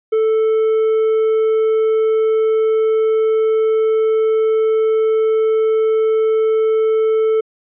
triangle tone, 440 Hz, A4, in tune, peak -10 dBFS, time 0.12-7.41 s, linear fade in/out 10 ms, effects resampled to 8000 Hz

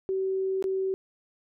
sine tone with dropouts, 381.8 Hz, G4, 46 cents flat, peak -25 dBFS, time 0.09-0.94 s, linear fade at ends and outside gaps 0 ms, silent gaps 0.625-0.641 s, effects none

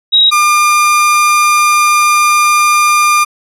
sine / 30% pulse tone pair in turn, 3817 / 1202.3 Hz, A#7 / D6, +40 / +40 cents, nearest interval octave + minor sixth, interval 2000 cents, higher first, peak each -4 dBFS, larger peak neither, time 0.12-0.31 / 0.31-3.25 s, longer second, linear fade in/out 20 ms, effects resampled to 32000 Hz

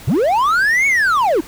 triangle linear two-way sweep, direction up then down, 87.31 to 2254 to 272.1 Hz, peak -10 dBFS, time 0.07-1.41 s, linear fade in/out 10 ms, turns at 0.87 s, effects pink hiss -38 dBFS RMS until 1.47 s

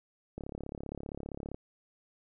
click train, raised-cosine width 2 ms, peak -26 dBFS, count 42, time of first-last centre 0.38-1.545 s, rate 35.2 Hz, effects none

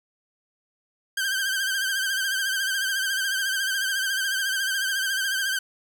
sawtooth tone with vibrato, 1568 Hz, G6, in tune, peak -20 dBFS, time 1.17-5.59 s, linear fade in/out 5 ms, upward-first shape triangle, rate 14 Hz, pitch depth 72 cents each way, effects none

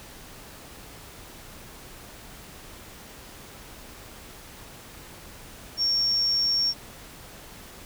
sine tone, 5510 Hz, F8, 24 cents flat, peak -20 dBFS, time 5.77-6.74 s, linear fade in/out 50 ms, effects tanh soft clip ceiling -16 dBFS + pink hiss -45 dBFS RMS until 7.85 s

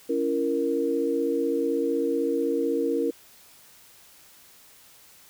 sine chord, A# diminished, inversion first, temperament just, 279.7 / 335.6 / 466.2 Hz, C#4 / E4 / A#4, +16 / +31 / 0 cents, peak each -28 / -28 / -25 dBFS, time 0.09-3.11 s, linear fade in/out 10 ms, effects white hiss -53 dBFS RMS until 5.29 s

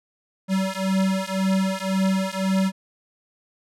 square beating tone pair, 190 / 191.9 Hz, F#3 / G3, +46 / -37 cents, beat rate 1.9 Hz, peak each -24 dBFS, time 0.48-2.72 s, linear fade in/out 50 ms, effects low-pass 11000 Hz 12 dB/octave

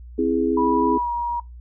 sine chord, C augmented, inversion none, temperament equal, 261.6 / 329.6 / 415.3 Hz, C4 / E4 / G#4, 0 / 0 / 0 cents, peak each -22 dBFS, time 0.18-0.98 s, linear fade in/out 10 ms
sine tone with pitch glide, 979 to 952.8 Hz, B5 to A#5, -15 to +38 cents, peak -21 dBFS, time 0.57-1.4 s, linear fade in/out 5 ms, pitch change -47 cents, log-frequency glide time 0.97-1.1 s
effects noise-tail reverb RT60 0.2 s tail -21 dB re dry + added 60 Hz sine -37 dBFS peak until 1.6 s

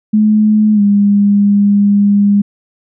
sine tone with pitch glide, 213.5 to 202.8 Hz, G#3 to G#3, +48 to -41 cents, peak -6 dBFS, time 0.13-2.42 s, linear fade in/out 10 ms, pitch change -89 cents, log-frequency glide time 0.74-0.81 s, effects none

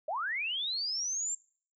sine linear sweep, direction up, 569 to 7459 Hz, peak -31 dBFS, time 0.08-1.35 s, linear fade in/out 5 ms, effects noise-tail reverb RT60 0.5 s tail -24 dB re dry

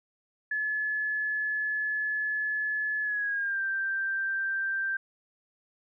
sine tone with pitch glide, 1715 to 1572.7 Hz, A6 to G6, -45 to +5 cents, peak -27 dBFS, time 0.51-4.97 s, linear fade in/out 5 ms, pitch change -150 cents, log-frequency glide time 3.02-3.62 s, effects none

